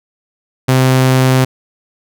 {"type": "tone", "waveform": "sawtooth", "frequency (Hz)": 130, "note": "C3", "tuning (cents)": -11, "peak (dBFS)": -4, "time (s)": [0.68, 1.45], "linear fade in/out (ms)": 10, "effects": []}